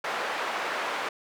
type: band-pass noise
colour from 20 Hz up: white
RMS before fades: -31 dBFS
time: 0.04-1.09 s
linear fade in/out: 5 ms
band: 480 to 1600 Hz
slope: 12 dB/octave
effects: none